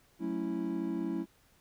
triangle chord, F# minor seventh, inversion none, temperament equal, 185 / 220 / 277.2 / 329.6 Hz, F#3 / A3 / C#4 / E4, 0 / 0 / 0 / 0 cents, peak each -37 / -37 / -36 / -33 dBFS, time 0.19-1.26 s, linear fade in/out 50 ms, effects pink hiss -66 dBFS RMS until 1.6 s

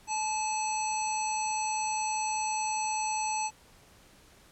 harmonic tone, 865 Hz, A5, 30 cents flat, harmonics 1 / 3 / 5 / 7 / 9, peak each -30 / -38 / -43 / -38 / -37 dBFS, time 0.07-3.51 s, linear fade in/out 50 ms, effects pink hiss -58 dBFS RMS until 4.51 s + low-pass 12000 Hz 12 dB/octave

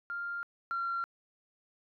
sine tone pair in turn, 1396.9 / 1372.9 Hz, F6 / F6, 0 / -30 cents, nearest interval unison, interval 30 cents, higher first, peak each -34 / -30 dBFS, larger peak second, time 0.1-0.43 / 0.71-1.04 s, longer neither, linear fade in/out 0 ms, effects tanh soft clip ceiling -27 dBFS

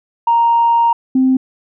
sine tone pair in turn, 932.3 / 260.6 Hz, A#5 / C4, 0 / -7 cents, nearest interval octave + minor seventh, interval 2207 cents, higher first, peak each -8 dBFS, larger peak neither, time 0.27-0.93 / 1.15-1.37 s, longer first, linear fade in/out 5 ms, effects tanh soft clip ceiling -4 dBFS

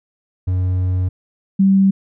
triangle / sine tone pair in turn, 91.8 / 193.84 Hz, F#2 / G3, -13 / -19 cents, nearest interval octave + minor second, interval 1294 cents, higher second, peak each -13 / -9 dBFS, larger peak second, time 0.47-1.09 / 1.59-1.91 s, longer first, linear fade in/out 10 ms, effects none

